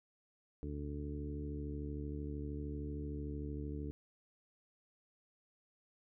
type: harmonic tone with a mistuned harmonic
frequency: 73.1 Hz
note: D2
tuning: 7 cents flat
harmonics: 1 / 2 / 3 / 4 / 5 / 6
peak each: -42 / -46 / -52 / -45 / -53 / -50 dBFS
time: 0.63-3.91 s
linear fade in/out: 0 ms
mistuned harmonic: 1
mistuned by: +15 cents
effects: none